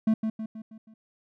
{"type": "tone with echo", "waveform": "triangle", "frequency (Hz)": 220, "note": "A3", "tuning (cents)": 0, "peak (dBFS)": -17, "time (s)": [0.07, 0.14], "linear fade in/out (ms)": 5, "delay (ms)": 160, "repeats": 5, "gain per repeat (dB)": -6, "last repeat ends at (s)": 0.94, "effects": []}